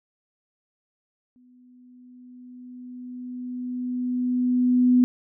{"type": "tone with exponential growth", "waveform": "sine", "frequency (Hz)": 249.1, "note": "B3", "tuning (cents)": 15, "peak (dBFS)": -13, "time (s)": [1.36, 5.04], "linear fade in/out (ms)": 0, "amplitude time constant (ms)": 800, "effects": []}